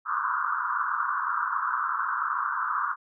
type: band-pass noise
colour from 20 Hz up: pink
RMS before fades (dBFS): -28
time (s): 0.05-2.96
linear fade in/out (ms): 50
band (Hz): 1000 to 1500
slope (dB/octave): 96
effects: none